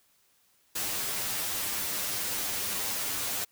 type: noise with comb filter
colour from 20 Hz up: white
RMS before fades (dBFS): -32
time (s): 0.75-3.45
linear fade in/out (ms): 10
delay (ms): 10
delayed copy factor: +0.6
effects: white hiss -67 dBFS RMS until 3.51 s